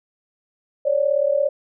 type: tone pair together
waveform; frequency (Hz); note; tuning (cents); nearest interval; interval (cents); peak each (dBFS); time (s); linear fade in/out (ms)
sine; 550 / 587.5; C#5 / D5; -14 / +1; minor second; 115; -19; 0.85-1.49; 10
effects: none